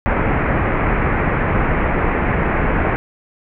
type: low-pass noise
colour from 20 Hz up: pink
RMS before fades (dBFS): -17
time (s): 0.06-2.96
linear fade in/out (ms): 0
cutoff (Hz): 2300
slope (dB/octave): 48
effects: none

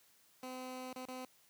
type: tone with dropouts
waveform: 15% pulse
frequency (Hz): 255.9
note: C4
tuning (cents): -38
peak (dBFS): -37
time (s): 0.43-1.25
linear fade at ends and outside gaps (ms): 1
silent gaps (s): 0.93-0.961 / 1.053-1.083
effects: white hiss -68 dBFS RMS until 1.49 s + high-pass 80 Hz 12 dB/octave

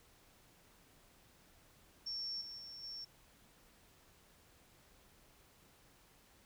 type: tone with level steps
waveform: sine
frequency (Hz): 5460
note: F8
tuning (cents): -40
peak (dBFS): -39 / -46 / -48 / -44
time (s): 2.06-3.05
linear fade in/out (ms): 10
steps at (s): 2.41 / 2.58 / 2.83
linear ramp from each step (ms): 5
effects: pink hiss -66 dBFS RMS until 6.45 s

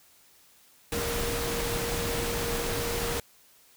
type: tone in noise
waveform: sine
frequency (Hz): 470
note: A#4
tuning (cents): +14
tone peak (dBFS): -33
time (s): 0.92-3.2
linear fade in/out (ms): 2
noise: pink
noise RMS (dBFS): -31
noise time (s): 0.92-3.2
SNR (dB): -5
effects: white hiss -59 dBFS RMS until 3.76 s

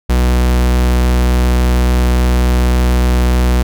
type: tone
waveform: 45% pulse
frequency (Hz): 61.74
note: B1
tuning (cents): 0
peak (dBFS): -9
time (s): 0.09-3.63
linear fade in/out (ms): 10
effects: none

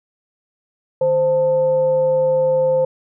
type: tone with frequency modulation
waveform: sine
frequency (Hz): 521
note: C5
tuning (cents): -7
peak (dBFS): -13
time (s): 1.01-2.85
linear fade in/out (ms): 5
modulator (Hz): 369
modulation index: 0.29
effects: none

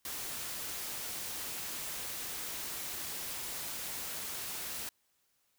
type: noise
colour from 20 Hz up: white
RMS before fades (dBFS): -40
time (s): 0.05-4.89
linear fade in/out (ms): 2
effects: white hiss -75 dBFS RMS until 5.58 s

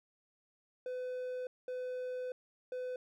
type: tone bursts at uneven times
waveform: triangle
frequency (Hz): 504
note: B4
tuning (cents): +35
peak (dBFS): -35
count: 3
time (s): 0.86-1.47 / 1.68-2.32 / 2.72-2.96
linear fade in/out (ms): 2
effects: none

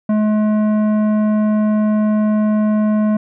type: tone with tanh clipping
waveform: triangle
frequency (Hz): 213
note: G#3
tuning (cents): +44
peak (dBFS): -14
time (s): 0.09-3.17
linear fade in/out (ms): 5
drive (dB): 16
effects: none

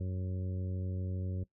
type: harmonic tone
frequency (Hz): 92.5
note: F#2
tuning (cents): 0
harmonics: 1 / 2 / 3 / 4 / 5 / 6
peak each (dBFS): -34 / -42 / -49 / -49 / -52 / -53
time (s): 0-1.44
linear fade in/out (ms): 10
effects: noise-tail reverb RT60 0.1 s tail -18 dB re dry

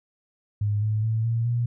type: tone with pitch steps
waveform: sine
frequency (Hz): 103.83 / 107.49 / 111.28 / 115.21 / 119.27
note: G#2 / A2 / A2 / A#2 / A#2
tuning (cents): 0 / -40 / +20 / -20 / +40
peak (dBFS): -21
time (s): 0.61-1.66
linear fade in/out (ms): 5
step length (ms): 210
effects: none

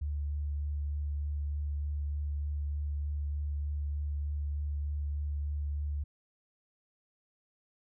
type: tone with vibrato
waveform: sine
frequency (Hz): 73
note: D2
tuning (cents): -10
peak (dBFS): -31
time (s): 0.01-6.04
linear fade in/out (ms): 10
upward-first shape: triangle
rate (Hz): 3.3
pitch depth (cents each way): 15
effects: none

